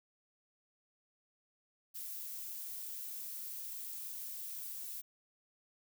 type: noise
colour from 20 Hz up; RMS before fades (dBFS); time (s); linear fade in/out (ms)
violet; -44; 1.94-5.02; 20
effects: none